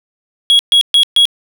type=tone bursts; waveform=triangle; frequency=3322 Hz; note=G#7; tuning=in tune; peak=-4 dBFS; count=4; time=0.5-1.254 s; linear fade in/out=0 ms; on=91 ms; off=130 ms; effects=none